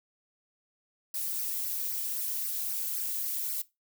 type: noise with flanger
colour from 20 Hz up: violet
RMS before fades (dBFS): -33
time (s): 1.14-3.62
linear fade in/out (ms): 5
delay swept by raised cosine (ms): 0.27 to 2.47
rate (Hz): 3.8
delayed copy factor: -0.9
effects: noise-tail reverb RT60 0.2 s tail -18 dB re dry